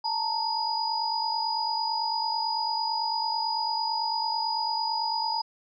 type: tone cluster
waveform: sine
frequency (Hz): 874 / 923 / 4925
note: A5 / A#5 / D#8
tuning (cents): -12 / -17 / -19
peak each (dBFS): -30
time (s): 0.04-5.42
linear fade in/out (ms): 10
effects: none